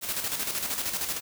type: noise with tremolo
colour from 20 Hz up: white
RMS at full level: -29 dBFS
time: 0.01-1.21 s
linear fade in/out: 50 ms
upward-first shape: square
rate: 13 Hz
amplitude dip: 50%
effects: none